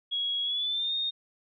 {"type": "tone with pitch glide", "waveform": "sine", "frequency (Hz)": [3322, 3686], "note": ["G#7", "A#7"], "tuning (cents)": [0, -20], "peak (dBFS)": -27, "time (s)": [0.11, 1.11], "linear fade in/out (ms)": 20, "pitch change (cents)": 180, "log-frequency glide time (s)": [0.43, 0.94], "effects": []}